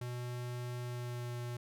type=tone with pitch glide; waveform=square; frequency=122.6 to 121.05 Hz; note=B2 to B2; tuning=-12 to -34 cents; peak=-39 dBFS; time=0.01-1.57 s; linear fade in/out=5 ms; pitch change=-22 cents; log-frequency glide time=0.81-1.35 s; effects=none